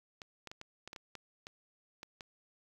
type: clicks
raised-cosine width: 0.2 ms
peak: -28 dBFS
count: 11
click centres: 0.218 / 0.473 / 0.515 / 0.614 / 0.876 / 0.931 / 0.962 / 1.153 / 1.469 / 2.031 / 2.208 s
effects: 9-bit